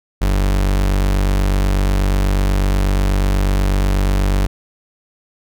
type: tone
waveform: 40% pulse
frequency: 48.2 Hz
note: G1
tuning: 28 cents flat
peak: -12 dBFS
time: 0.21-4.47 s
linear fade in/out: 10 ms
effects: none